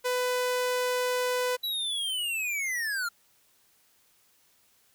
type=tone; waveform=sawtooth; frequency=498.9 Hz; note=B4; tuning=17 cents sharp; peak=-22 dBFS; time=0.04-1.57 s; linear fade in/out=20 ms
type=linear sweep; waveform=square; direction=down; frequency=3951 to 1360 Hz; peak=-29 dBFS; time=1.63-3.09 s; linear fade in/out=10 ms
effects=white hiss -65 dBFS RMS until 4.94 s